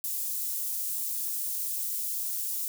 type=high-pass noise; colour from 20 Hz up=white; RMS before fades=-32 dBFS; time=0.04-2.68 s; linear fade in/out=0 ms; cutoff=9100 Hz; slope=12 dB/octave; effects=none